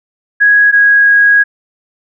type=tone pair in turn; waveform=sine; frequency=1661.2 / 1649.7 Hz; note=G#6 / G#6; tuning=0 / -12 cents; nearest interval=unison; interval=12 cents; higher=first; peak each=-4 dBFS; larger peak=neither; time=0.4-0.72 / 0.72-1.44 s; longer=second; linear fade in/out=20 ms; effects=none